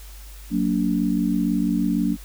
sine chord, Gb augmented, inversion none, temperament just, 185 / 231.2 / 289.1 Hz, Gb3 / Bb3 / D4, 0 / -14 / -27 cents, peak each -23 dBFS, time 0.5-2.17 s, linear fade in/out 50 ms, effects added 50 Hz sine -38 dBFS peak until 2.24 s + white hiss -47 dBFS RMS until 2.24 s

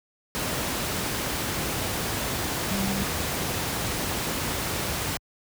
sine tone in noise, 196 Hz, G3, in tune, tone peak -27 dBFS, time 2.71-3.03 s, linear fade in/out 0 ms, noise pink, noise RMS -28 dBFS, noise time 0.35-5.17 s, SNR -2 dB, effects high-pass 60 Hz 12 dB/octave

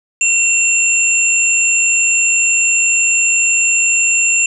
sine tone pair together, 2726 / 7254 Hz, F7 / A#8, -43 / -48 cents, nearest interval octave + perfect fourth, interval 1695 cents, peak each -13 dBFS, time 0.21-4.46 s, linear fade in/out 2 ms, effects none

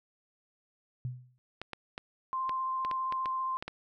sine tone with exponential decay, 125.2 Hz, B2, 24 cents sharp, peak -30 dBFS, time 1.05-1.38 s, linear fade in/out 0 ms, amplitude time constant 71 ms
clicks, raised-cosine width 0.3 ms, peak -22 dBFS, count 10, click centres 1.616 / 1.733 / 1.979 / 2.494 / 2.849 / 2.913 / 3.124 / 3.258 / 3.625 / 3.68 s
sine tone with vibrato, 1046 Hz, C6, 1 cent flat, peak -30 dBFS, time 2.33-3.57 s, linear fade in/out 0 ms, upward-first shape sine, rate 15 Hz, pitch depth 10 cents each way
effects none

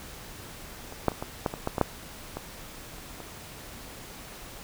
clicks, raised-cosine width 1 ms, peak -26 / -7 / -23 / -18 / -11 / -20 / -13 / -13 / -6 / -19 / -29 / -26 dBFS, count 12, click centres 0.924 / 1.083 / 1.118 / 1.225 / 1.462 / 1.539 / 1.674 / 1.782 / 1.813 / 2.37 / 2.984 / 3.203 s, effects pink hiss -44 dBFS RMS until 4.63 s

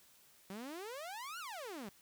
sawtooth exponential two-way sweep, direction up then down, 185 to 1480 to 185 Hz, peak -40 dBFS, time 0.5-1.89 s, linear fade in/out 2 ms, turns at 1.39 s, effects white hiss -65 dBFS RMS until 2.01 s

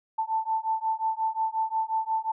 sine beating tone pair, 883 / 888.6 Hz, A5 / A5, +6 / +17 cents, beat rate 5.6 Hz, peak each -28 dBFS, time 0.18-2.32 s, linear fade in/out 10 ms, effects none

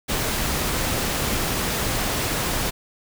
pink noise, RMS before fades -24 dBFS, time 0.08-2.71 s, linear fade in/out 20 ms, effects none

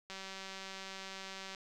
click train, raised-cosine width 0.2 ms, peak -28 dBFS, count 279, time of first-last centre 0.1-1.548 s, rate 192 Hz, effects none

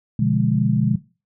sine chord, B diminished seventh, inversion none, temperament equal, 123.47 / 146.83 / 174.61 / 207.7 Hz, B2 / D3 / F3 / Ab3, 0 / 0 / 0 / 0 cents, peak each -21 / -21 / -23 / -20 dBFS, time 0.19-0.96 s, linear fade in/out 5 ms, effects noise-tail reverb RT60 0.3 s tail -17 dB re dry

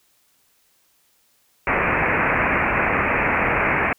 white low-pass noise, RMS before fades -20 dBFS, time 1.67-3.93 s, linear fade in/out 2 ms, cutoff 2500 Hz, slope 96 dB/octave, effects white hiss -62 dBFS RMS until 3.98 s

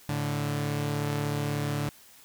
sawtooth tone pair together, 109.2 / 145.76 Hz, A2 / D3, -13 / -13 cents, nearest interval perfect fourth, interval 500 cents, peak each -29 / -25 dBFS, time 0.09-1.89 s, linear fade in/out 0 ms, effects white hiss -54 dBFS RMS until 2.24 s

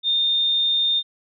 sine tone, 3636 Hz, A#7, 44 cents flat, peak -17 dBFS, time 0.03-1.03 s, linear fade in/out 50 ms, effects none

